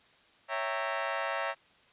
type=chord; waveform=20% pulse; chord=C# diminished seventh; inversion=none; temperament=equal with one note detuned; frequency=554.4 / 659.3 / 784 / 922.2 Hz; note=C#5 / E5 / G5 / Bb5; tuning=0 / 0 / 0 / -19 cents; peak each=-31 / -30 / -34 / -32 dBFS; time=0.48-1.55 s; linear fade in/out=50 ms; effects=white hiss -62 dBFS RMS until 1.92 s + resampled to 8000 Hz